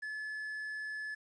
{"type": "tone with quantisation", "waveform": "triangle", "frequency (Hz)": 1722, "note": "A6", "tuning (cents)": -38, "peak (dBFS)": -36, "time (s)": [0.02, 1.15], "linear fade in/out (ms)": 10, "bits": 11, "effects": ["resampled to 24000 Hz"]}